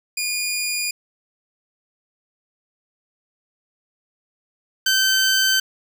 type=tone pair in turn; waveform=15% pulse; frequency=2433 / 1542.5 Hz; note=D#7 / G6; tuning=-39 / -28 cents; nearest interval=minor sixth; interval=789 cents; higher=first; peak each=-15 / -9 dBFS; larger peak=second; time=0.17-0.91 / 4.86-5.6 s; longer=neither; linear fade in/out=5 ms; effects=none